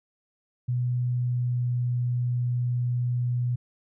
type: tone with pitch glide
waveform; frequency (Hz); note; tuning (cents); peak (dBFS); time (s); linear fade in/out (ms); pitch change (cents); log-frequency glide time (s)
sine; 123.47 to 122.62; B2 to B2; 0 to -12; -23; 0.68-3.56; 10; -12; 1.06-1.73
effects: none